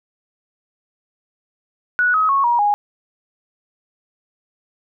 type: tone with pitch steps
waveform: sine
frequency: 1469 / 1271.5 / 1100.5 / 952.5 / 824.4 Hz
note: F#6 / D#6 / C#6 / A#5 / G#5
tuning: -13 / +37 / -13 / +37 / -13 cents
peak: -13 dBFS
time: 1.99-2.74 s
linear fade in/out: 0 ms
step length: 150 ms
effects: none